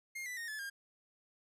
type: tone with pitch steps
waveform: 45% pulse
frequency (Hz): 2126 / 1983.6 / 1850.8 / 1726.8 / 1611.2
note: C7 / B6 / A#6 / A6 / G6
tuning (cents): +27 / +7 / -13 / -33 / +47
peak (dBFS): -40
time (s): 0.15-0.7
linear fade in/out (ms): 10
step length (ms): 110
effects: resampled to 32000 Hz